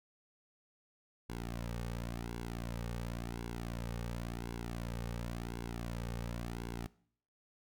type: tone with flanger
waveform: sawtooth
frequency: 58.27 Hz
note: A#1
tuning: in tune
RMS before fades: -41 dBFS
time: 1.29-6.87 s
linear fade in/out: 10 ms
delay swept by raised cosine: 1.6 to 3 ms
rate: 0.93 Hz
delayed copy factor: -0.7
effects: noise-tail reverb RT60 0.6 s tail -21 dB re dry